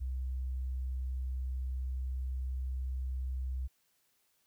sine tone, 64.3 Hz, C2, 30 cents flat, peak -33 dBFS, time 0-3.68 s, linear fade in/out 20 ms, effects white hiss -74 dBFS RMS until 4.46 s

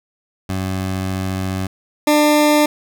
20% pulse tone pair in turn, 94.4 / 298.7 Hz, F#2 / D4, +35 / +29 cents, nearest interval octave + minor sixth, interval 1994 cents, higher second, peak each -15 / -6 dBFS, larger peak second, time 0.49-1.67 / 2.07-2.66 s, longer first, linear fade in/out 5 ms, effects none

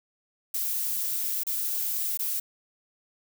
violet noise with dropouts, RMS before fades -29 dBFS, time 0.54-2.4 s, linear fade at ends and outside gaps 5 ms, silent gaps 1.435-1.467 / 2.174-2.191 s, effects none

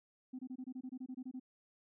sine tone bursts, 256.4 Hz, C4, 35 cents flat, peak -40 dBFS, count 13, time 0.33-1.398 s, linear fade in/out 10 ms, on 60 ms, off 24 ms, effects tanh soft clip ceiling -38 dBFS

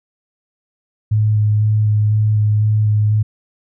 sine tone with vibrato, 106.5 Hz, G#2, 44 cents sharp, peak -11 dBFS, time 1.11-3.23 s, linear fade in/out 10 ms, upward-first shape square, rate 2 Hz, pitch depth 11 cents each way, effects none

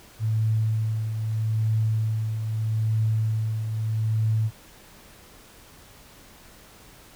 sine tone with tremolo, 110 Hz, A2, in tune, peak -19 dBFS, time 0.19-4.51 s, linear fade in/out 50 ms, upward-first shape triangle, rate 0.79 Hz, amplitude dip 55%, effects pink hiss -50 dBFS RMS until 7.15 s

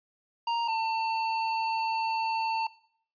square tone pair in turn, 932.3 / 896.8 Hz, A#5 / A5, 0 / +33 cents, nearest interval minor second, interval 67 cents, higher first, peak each -27 dBFS, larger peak neither, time 0.47-0.68 / 0.68-2.67 s, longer second, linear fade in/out 5 ms, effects noise-tail reverb RT60 0.6 s tail -20 dB re dry + resampled to 11025 Hz

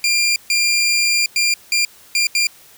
20% pulse tone bursts at uneven times, 2392 Hz, D7, 31 cents sharp, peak -9 dBFS, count 6, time 0.04-0.36 / 0.5-1.26 / 1.36-1.54 / 1.72-1.85 / 2.15-2.27 / 2.35-2.47 s, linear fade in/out 2 ms, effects white hiss -46 dBFS RMS until 2.77 s

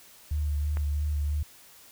sine tone with vibrato, 74 Hz, D2, 14 cents sharp, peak -25 dBFS, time 0.31-1.43 s, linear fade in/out 5 ms, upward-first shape sine, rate 3 Hz, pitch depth 26 cents each way
click, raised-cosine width 0.5 ms, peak -24 dBFS, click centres 0.771 s
effects white hiss -53 dBFS RMS until 1.91 s

